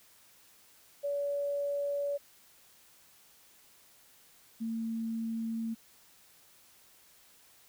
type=tone pair in turn; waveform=sine; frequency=570 / 226.2 Hz; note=C#5 / A3; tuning=+48 / +48 cents; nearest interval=octave + major third; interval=1600 cents; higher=first; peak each=-30 / -32 dBFS; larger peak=first; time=1.03-2.18 / 4.6-5.75 s; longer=neither; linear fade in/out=20 ms; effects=white hiss -61 dBFS RMS until 7.68 s